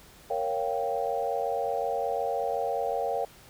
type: chord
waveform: sine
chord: G half-diminished seventh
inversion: first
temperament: equal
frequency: 466.2 / 554.4 / 698.5 / 784 Hz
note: Bb4 / Db5 / F5 / G5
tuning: 0 / 0 / 0 / 0 cents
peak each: -32 dBFS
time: 0.3-3.25 s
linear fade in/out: 5 ms
effects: pink hiss -53 dBFS RMS until 3.49 s